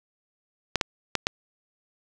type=clicks; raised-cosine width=0.2 ms; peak=-5 dBFS; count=4; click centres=0.757 / 0.812 / 1.153 / 1.269 s; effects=none